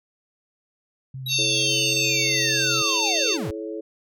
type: tone with vibrato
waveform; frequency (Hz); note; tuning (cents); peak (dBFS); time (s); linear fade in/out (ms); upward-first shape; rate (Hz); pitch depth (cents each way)
sine; 130.81; C3; 0; -31; 1.14-2.82; 5; sine; 6.1; 26
type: linear sweep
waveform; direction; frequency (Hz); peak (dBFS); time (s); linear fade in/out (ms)
square; down; 3871 to 67.4; -28; 1.26-3.51; 5
type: harmonic tone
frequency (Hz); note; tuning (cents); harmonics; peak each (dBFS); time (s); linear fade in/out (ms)
903; A5; +45; 3 / 4 / 5 / 6 / 7; -25 / -27 / -26 / -37 / -27; 1.28-3.38; 50
type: chord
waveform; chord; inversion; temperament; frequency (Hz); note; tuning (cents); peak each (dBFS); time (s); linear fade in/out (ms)
sine; A major; second; equal with one note detuned; 329.6 / 431.4 / 554.4; E4 / A4 / C#5; 0 / -34 / 0; -32 / -32 / -36; 1.38-3.81; 10
effects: none